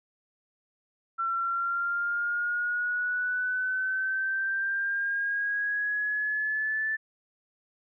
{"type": "exponential sweep", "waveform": "sine", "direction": "up", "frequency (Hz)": [1348, 1760], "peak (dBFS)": -26, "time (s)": [1.18, 6.97], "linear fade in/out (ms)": 20, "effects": []}